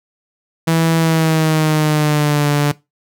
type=tone with pitch glide; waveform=sawtooth; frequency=163.7 to 145.84 Hz; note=E3 to D3; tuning=-12 to -12 cents; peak=-8 dBFS; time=0.67-2.72 s; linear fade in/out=10 ms; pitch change=-200 cents; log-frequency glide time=0.98-2.49 s; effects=noise-tail reverb RT60 0.2 s tail -19 dB re dry